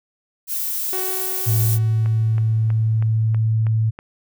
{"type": "noise", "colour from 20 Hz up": "violet", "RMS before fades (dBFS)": -24, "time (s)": [0.47, 1.79], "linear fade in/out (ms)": 50}
{"type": "tone with exponential decay", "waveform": "sawtooth", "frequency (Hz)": 375, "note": "F#4", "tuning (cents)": 23, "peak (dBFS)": -22, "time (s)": [0.93, 3.51], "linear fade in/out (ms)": 0, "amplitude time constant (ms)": 560}
{"type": "tone", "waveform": "sine", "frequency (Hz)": 110.8, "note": "A2", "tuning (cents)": 13, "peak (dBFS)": -15, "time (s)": [1.46, 3.91], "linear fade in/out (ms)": 20}
{"type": "click train", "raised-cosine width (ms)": 0.5, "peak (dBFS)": -21, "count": 7, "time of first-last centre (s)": [2.06, 3.989], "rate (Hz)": 3.11}
{"effects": []}